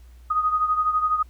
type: beating tone pair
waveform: sine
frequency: 1244.5 / 1256.5 Hz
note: D#6 / D#6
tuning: 0 / +17 cents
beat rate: 12 Hz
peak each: -20 / -26 dBFS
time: 0.3-1.23 s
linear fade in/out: 10 ms
effects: added 60 Hz sine -44 dBFS peak until 1.29 s + pink hiss -61 dBFS RMS until 1.29 s